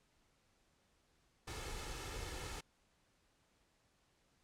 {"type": "noise with comb filter", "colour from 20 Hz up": "pink", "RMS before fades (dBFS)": -45, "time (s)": [1.47, 2.61], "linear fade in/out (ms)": 10, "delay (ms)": 2.3, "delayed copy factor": 0.55, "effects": ["pink hiss -75 dBFS RMS until 4.43 s", "low-pass 9000 Hz 12 dB/octave"]}